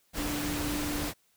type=tone in noise; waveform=sine; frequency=294.6 Hz; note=D4; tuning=6 cents sharp; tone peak=-33 dBFS; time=0.16-1.1 s; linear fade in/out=50 ms; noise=pink; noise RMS=-34 dBFS; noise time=0.13-1.14 s; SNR=-2 dB; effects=white hiss -69 dBFS RMS until 1.36 s